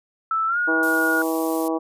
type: tone with pitch glide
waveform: sine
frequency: 1318.5 to 1437.8 Hz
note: E6 to F6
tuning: 0 to +50 cents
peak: -19 dBFS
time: 0.31-1.22 s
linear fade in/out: 2 ms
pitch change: +150 cents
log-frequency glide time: 0.47-0.58 s
type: harmonic tone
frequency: 161.7 Hz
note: E3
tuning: 33 cents flat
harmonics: 2 / 3 / 4 / 5 / 6 / 7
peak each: -23 / -27 / -29 / -31 / -33 / -34 dBFS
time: 0.67-1.79 s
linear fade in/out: 20 ms
type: noise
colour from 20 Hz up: violet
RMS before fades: -32 dBFS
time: 0.83-1.68 s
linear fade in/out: 0 ms
effects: resampled to 32000 Hz